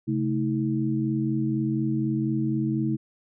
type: tone cluster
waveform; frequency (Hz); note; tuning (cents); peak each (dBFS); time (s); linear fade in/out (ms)
sine; 134.3 / 218.4 / 320.3; C3 / A3 / E4; +46 / -13 / -50; -27; 0.07-2.97; 20
effects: none